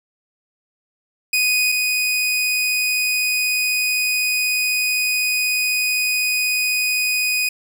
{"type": "tone pair in turn", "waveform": "sawtooth", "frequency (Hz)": [2489, 2489], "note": ["D#7", "D#7"], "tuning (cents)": [0, 0], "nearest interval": "unison", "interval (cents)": 0, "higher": "neither", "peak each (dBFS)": [-12, -14], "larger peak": "first", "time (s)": [[1.33, 1.72], [1.72, 7.49]], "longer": "second", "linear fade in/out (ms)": 5, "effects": []}